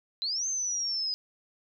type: linear two-way sweep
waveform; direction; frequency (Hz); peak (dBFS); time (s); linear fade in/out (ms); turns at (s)
sine; up then down; 3951 to 6340 to 4973; -28; 0.22-1.14; 0; 0.47
effects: none